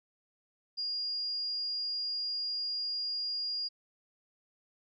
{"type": "tone", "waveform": "sine", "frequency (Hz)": 4837, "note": "D#8", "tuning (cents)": -50, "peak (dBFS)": -32, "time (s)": [0.77, 3.69], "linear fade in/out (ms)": 20, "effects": []}